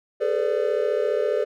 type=tone cluster; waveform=triangle; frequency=411.4 / 446.3 / 506 / 586 Hz; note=G#4 / A4 / B4 / D5; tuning=-16 / +25 / +42 / -4 cents; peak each=-24 dBFS; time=0.2-1.45 s; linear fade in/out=20 ms; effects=none